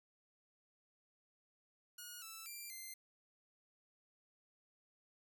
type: tone with pitch steps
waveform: 5% pulse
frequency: 1444 / 1321 / 2368 / 2084 Hz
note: F#6 / E6 / D7 / C7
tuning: -43 / +3 / +14 / -7 cents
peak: -38 dBFS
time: 1.98-2.94 s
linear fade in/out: 5 ms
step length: 240 ms
effects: none